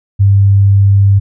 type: tone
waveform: sine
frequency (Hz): 99.2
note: G2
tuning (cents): +21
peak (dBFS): -4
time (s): 0.19-1.2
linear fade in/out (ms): 20
effects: none